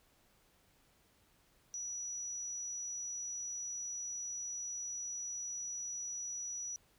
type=tone; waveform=sine; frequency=5870 Hz; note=F#8; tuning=15 cents flat; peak=-39 dBFS; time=1.74-6.76 s; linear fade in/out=0 ms; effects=pink hiss -70 dBFS RMS until 6.98 s